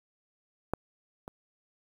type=clicks; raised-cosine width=1 ms; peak=-14 / -27 dBFS; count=2; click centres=0.736 / 1.279 s; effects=8-bit